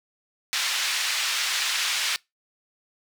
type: band-pass noise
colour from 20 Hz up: white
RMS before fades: -26 dBFS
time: 0.53-2.16 s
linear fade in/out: 0 ms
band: 1600 to 4500 Hz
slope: 12 dB/octave
effects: noise-tail reverb RT60 0.2 s tail -24 dB re dry